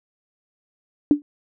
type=tone with exponential decay; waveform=sine; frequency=292.1 Hz; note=D4; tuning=9 cents flat; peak=-7 dBFS; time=1.11-1.22 s; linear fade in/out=1 ms; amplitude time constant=23 ms; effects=none